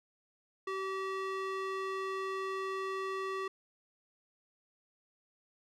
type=tone with band-pass filter; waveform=square; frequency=383.6 Hz; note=G4; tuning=37 cents flat; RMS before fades=-37 dBFS; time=0.67-3.48 s; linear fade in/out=5 ms; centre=1200 Hz; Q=0.86; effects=none